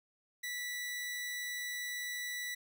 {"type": "tone", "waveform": "sawtooth", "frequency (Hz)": 1963, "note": "B6", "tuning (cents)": -11, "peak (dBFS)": -34, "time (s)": [0.43, 2.55], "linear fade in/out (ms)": 10, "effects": []}